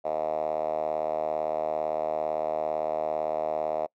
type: tone with band-pass filter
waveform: 5% pulse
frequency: 77.78 Hz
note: D#2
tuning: in tune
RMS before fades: -29 dBFS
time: 0.04-3.87 s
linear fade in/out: 20 ms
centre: 640 Hz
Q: 5.9
effects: noise-tail reverb RT60 0.1 s tail -25 dB re dry